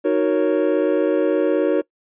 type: chord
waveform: triangle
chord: D# minor seventh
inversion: none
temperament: equal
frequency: 311.1 / 370 / 466.2 / 554.4 Hz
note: D#4 / F#4 / A#4 / C#5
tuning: 0 / 0 / 0 / 0 cents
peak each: -19 dBFS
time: 0.04-1.82 s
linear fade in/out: 20 ms
effects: noise-tail reverb RT60 0.1 s tail -22 dB re dry + resampled to 8000 Hz